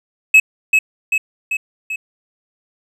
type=tone with echo; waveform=triangle; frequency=2577 Hz; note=E7; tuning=40 cents flat; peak=-3 dBFS; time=0.34-0.4 s; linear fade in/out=5 ms; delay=390 ms; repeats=4; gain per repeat=-4 dB; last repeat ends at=1.96 s; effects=none